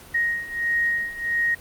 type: beating tone pair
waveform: sine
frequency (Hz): 1873 / 1874.5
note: A#6 / A#6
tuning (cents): +8 / +9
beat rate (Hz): 1.5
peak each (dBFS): -26 / -23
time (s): 0.14-1.55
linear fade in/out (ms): 10
effects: pink hiss -45 dBFS RMS until 1.6 s + Opus 48 kbps